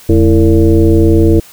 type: tone with frequency modulation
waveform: sine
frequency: 210 Hz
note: G#3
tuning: 19 cents sharp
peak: -4 dBFS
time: 0.09-1.4 s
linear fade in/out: 5 ms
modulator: 120 Hz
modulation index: 2
effects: white hiss -38 dBFS RMS until 1.52 s